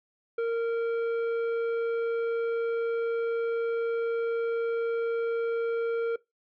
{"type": "tone with tanh clipping", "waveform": "triangle", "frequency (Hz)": 462, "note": "A#4", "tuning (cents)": -16, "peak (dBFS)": -27, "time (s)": [0.38, 6.16], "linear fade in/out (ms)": 5, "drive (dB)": 13, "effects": ["noise-tail reverb RT60 0.2 s tail -21 dB re dry"]}